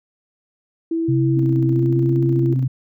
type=tone with pitch glide; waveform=sine; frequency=329.2 to 338.1 Hz; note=E4 to E4; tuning=-2 to +44 cents; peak=-18 dBFS; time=0.91-2.54 s; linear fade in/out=5 ms; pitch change=+46 cents; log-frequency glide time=1.69-1.8 s
type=tone with vibrato; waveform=sine; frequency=131.8 Hz; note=C3; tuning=13 cents sharp; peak=-16 dBFS; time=1.08-2.68 s; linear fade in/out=10 ms; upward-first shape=triangle; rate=1.1 Hz; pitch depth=27 cents each way
type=tone with tremolo; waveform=sine; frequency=263.4 Hz; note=C4; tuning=12 cents sharp; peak=-24 dBFS; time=1.36-2.65 s; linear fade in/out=10 ms; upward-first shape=square; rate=15 Hz; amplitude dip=65%
effects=none